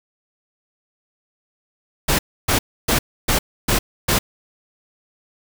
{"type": "noise bursts", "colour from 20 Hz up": "pink", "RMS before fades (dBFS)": -17, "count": 6, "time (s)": [2.08, 4.19], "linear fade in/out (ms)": 10, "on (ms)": 110, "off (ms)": 290, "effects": []}